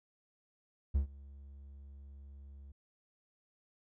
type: tone with ADSR envelope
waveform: triangle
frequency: 69.4 Hz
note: C#2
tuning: 3 cents sharp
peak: -23 dBFS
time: 0.94-2.72 s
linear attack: 16 ms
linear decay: 110 ms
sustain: -24 dB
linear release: 6 ms
effects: none